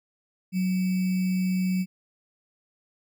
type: tone with sample-and-hold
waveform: sine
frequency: 185 Hz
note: F#3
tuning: in tune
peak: -22 dBFS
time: 0.52-1.86 s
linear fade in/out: 50 ms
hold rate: 2450 Hz
effects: none